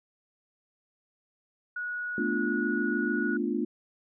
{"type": "tone", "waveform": "sine", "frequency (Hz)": 1459, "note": "F#6", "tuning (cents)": -25, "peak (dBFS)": -31, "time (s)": [1.76, 3.37], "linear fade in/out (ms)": 5}
{"type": "chord", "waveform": "sine", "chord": "B half-diminished seventh", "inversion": "third", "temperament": "equal", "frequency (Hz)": [220, 246.9, 293.7, 349.2], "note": ["A3", "B3", "D4", "F4"], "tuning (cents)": [0, 0, 0, 0], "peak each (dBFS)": -32, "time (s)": [2.18, 3.65], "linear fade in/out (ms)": 2}
{"effects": []}